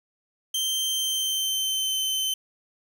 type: tone with pitch glide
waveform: sawtooth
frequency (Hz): 3136 to 3077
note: G7 to G7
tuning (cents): 0 to -33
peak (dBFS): -21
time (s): 0.54-2.34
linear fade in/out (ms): 5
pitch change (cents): -33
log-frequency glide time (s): 0.9-1.97
effects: 10-bit